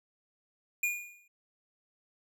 square tone with exponential decay, 2432 Hz, D#7, 40 cents flat, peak -26 dBFS, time 0.83-1.28 s, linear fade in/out 5 ms, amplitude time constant 96 ms, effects none

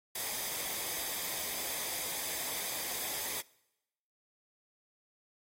white noise with comb filter, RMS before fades -37 dBFS, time 0.15-3.41 s, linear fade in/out 5 ms, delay 0.71 ms, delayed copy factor -0.5, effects noise-tail reverb RT60 0.9 s tail -23 dB re dry + AAC 48 kbps

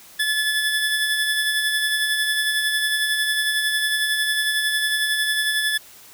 25% pulse tone with tremolo, 1725 Hz, A6, 35 cents flat, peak -14 dBFS, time 0.19-5.78 s, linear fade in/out 10 ms, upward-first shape sine, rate 11 Hz, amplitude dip 35%, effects white hiss -46 dBFS RMS until 6.13 s

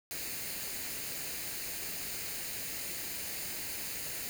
white noise with comb filter, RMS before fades -39 dBFS, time 0.11-4.29 s, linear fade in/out 0 ms, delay 0.44 ms, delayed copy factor +0.5, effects none

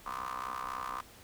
25% pulse ring-modulated tone, 63.8 Hz, C2, 43 cents flat, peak -30 dBFS, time 0.06-1.01 s, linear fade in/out 5 ms, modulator 1120 Hz, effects pink hiss -55 dBFS RMS until 1.23 s

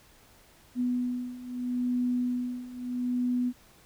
sine beating tone pair, 246.8 / 247.57 Hz, B3 / B3, -1 / +4 cents, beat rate 0.77 Hz, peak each -32 / -29 dBFS, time 0.75-3.53 s, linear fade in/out 50 ms, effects pink hiss -58 dBFS RMS until 3.85 s

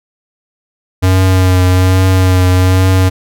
square tone with vibrato, 92.7 Hz, F#2, 4 cents sharp, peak -7 dBFS, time 1.02-3.1 s, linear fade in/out 20 ms, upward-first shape triangle, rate 1.2 Hz, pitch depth 27 cents each way, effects none

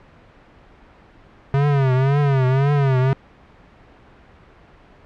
square tone with vibrato, 136.5 Hz, C#3, 26 cents flat, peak -15 dBFS, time 1.54-3.13 s, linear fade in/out 0 ms, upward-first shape triangle, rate 1.9 Hz, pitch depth 130 cents each way, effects pink hiss -48 dBFS RMS until 5.05 s + low-pass 2000 Hz 12 dB/octave

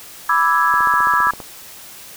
sine chord, E dominant seventh, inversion second, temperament equal, 987.8 / 1174.7 / 1318.5 / 1661.2 Hz, B5 / D6 / E6 / G#6, 0 / 0 / 0 / 0 cents, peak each -18 dBFS, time 0.29-1.31 s, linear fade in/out 5 ms
click train, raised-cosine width 1 ms, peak -17 dBFS, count 11, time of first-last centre 0.74-1.402 s, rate 15.1 Hz
effects white hiss -38 dBFS RMS until 2.16 s

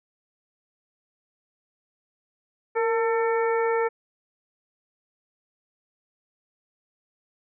harmonic tone with a mistuned harmonic, 447.8 Hz, A4, 30 cents sharp, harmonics 1 / 2 / 3 / 4 / 5, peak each -22 / -28 / -32 / -34 / -36 dBFS, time 2.75-3.89 s, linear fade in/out 20 ms, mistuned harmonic 1, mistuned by +50 cents, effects none

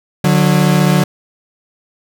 40% pulse tone pair together, 148.8 / 183.58 Hz, D3 / F#3, +23 / -13 cents, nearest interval major third, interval 364 cents, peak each -11 dBFS, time 0.24-1.04 s, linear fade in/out 5 ms, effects none

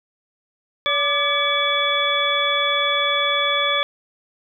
harmonic tone with a mistuned harmonic, 571 Hz, D5, 49 cents flat, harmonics 1 / 2 / 3 / 4 / 6, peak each -25 / -23 / -28 / -24 / -21 dBFS, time 0.86-3.83 s, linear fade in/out 0 ms, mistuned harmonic 2, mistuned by +65 cents, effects none

